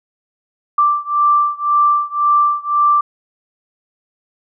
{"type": "beating tone pair", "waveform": "sine", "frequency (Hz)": [1174.7, 1176.6], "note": ["D6", "D6"], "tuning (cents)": [0, 3], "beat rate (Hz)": 1.9, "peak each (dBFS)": [-14, -15], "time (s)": [0.78, 3.01], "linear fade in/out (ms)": 5, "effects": []}